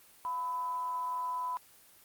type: tone with frequency modulation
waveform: sine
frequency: 999 Hz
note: B5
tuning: 20 cents sharp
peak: -32 dBFS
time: 0.25-1.57 s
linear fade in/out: 0 ms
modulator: 294 Hz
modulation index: 0.25
effects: white hiss -59 dBFS RMS until 2.04 s + Opus 24 kbps